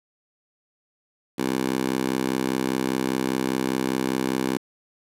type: tone with high-pass filter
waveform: 10% pulse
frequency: 65 Hz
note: C2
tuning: 11 cents flat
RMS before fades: -25 dBFS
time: 1.38-4.58 s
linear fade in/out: 10 ms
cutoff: 260 Hz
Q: 1.4
effects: resampled to 32000 Hz + 7-bit